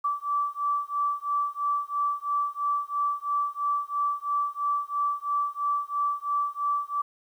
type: beating tone pair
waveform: sine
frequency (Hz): 1158 / 1161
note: D6 / D6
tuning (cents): -25 / -20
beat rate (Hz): 3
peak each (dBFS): -28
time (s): 0.04-7.02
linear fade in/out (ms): 10
effects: 10-bit